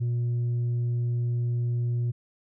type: tone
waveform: sine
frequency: 120 Hz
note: B2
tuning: 49 cents flat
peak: -21 dBFS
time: 0-2.12 s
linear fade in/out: 20 ms
effects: tanh soft clip ceiling -23 dBFS